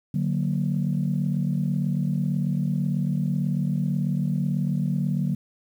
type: chord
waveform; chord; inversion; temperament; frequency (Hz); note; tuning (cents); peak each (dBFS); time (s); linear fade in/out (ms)
sine; D augmented; none; equal; 146.83 / 185 / 233.1; D3 / F#3 / A#3; 0 / 0 / 0; -24 / -25 / -29; 0.14-5.35; 5
effects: tanh soft clip ceiling -14 dBFS + 9-bit